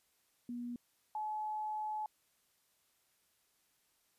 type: tone pair in turn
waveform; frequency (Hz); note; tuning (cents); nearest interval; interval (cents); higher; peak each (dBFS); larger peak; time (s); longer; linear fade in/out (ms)
sine; 241.4 / 855.8; B3 / A5; -39 / -48; octave + minor seventh; 2191; second; -39 / -36; second; 0.49-0.76 / 1.15-2.06; second; 2
effects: white hiss -75 dBFS RMS until 4.18 s + resampled to 32000 Hz